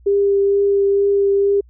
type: tone with vibrato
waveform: sine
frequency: 399.1 Hz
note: G4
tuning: 31 cents sharp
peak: -12 dBFS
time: 0.06-1.61 s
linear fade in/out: 10 ms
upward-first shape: triangle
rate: 2.2 Hz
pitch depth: 12 cents each way
effects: added 60 Hz sine -44 dBFS peak until 1.69 s